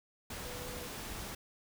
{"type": "tone in noise", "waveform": "sine", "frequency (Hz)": 493.9, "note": "B4", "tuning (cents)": 0, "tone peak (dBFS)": -47, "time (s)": [0.45, 0.87], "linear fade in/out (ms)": 5, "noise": "pink", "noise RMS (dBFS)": -43, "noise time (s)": [0.3, 1.35], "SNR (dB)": -7, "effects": []}